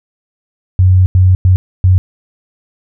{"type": "tone bursts at uneven times", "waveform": "sine", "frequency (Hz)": 92.5, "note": "F#2", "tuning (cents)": 0, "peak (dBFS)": -4, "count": 4, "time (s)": [[0.79, 1.06], [1.15, 1.35], [1.45, 1.56], [1.84, 1.98]], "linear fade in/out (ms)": 0, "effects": []}